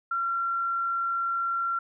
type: tone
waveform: sine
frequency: 1368 Hz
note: F6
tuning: 36 cents flat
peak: -25 dBFS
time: 0.11-1.79 s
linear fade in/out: 5 ms
effects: none